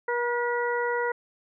harmonic tone with a mistuned harmonic, 479.9 Hz, B4, 50 cents flat, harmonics 1 / 2 / 3 / 4, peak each -27 / -30 / -32 / -33 dBFS, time 0.08-1.12 s, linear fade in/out 5 ms, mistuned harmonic 4, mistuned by +19 cents, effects none

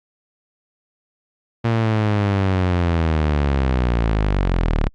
sawtooth linear sweep, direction down, 116.54 to 35 Hz, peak -12 dBFS, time 1.64-4.89 s, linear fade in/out 10 ms, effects low-pass 3000 Hz 12 dB/octave + Opus 48 kbps

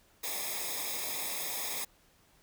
white noise with comb filter, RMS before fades -36 dBFS, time 0.23-1.85 s, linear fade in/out 10 ms, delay 0.68 ms, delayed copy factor -0.85, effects pink hiss -65 dBFS RMS until 2.42 s

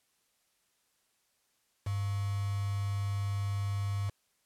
sine tone with quantisation, 100 Hz, G2, 35 cents sharp, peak -30 dBFS, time 1.86-4.1 s, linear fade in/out 10 ms, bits 7, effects white hiss -74 dBFS RMS until 4.45 s + low-pass 12000 Hz 12 dB/octave

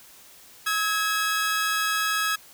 sawtooth tone pair together, 1286 / 1656.3 Hz, E6 / G#6, -43 / -5 cents, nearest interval major third, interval 438 cents, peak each -22 / -22 dBFS, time 0.66-2.36 s, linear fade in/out 10 ms, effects white hiss -50 dBFS RMS until 2.53 s

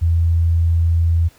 sine tone, 83.5 Hz, E2, 23 cents sharp, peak -12 dBFS, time 0.01-1.29 s, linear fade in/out 20 ms, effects pink hiss -51 dBFS RMS until 1.38 s

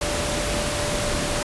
sine tone in noise, 588 Hz, D5, 2 cents sharp, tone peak -29 dBFS, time 0.01-1.43 s, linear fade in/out 5 ms, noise pink, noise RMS -25 dBFS, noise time 0.01-1.43 s, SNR -7 dB, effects resampled to 24000 Hz

